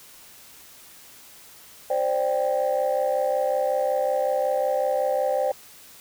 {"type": "chord", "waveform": "sine", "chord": "C suspended second", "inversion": "none", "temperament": "just", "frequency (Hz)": [523.3, 588.7, 784.9], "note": ["C5", "D5", "G5"], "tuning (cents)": [0, 4, 2], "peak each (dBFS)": [-23, -24, -26], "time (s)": [1.9, 5.52], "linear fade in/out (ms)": 5, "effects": ["tanh soft clip ceiling -14 dBFS", "white hiss -48 dBFS RMS until 6 s"]}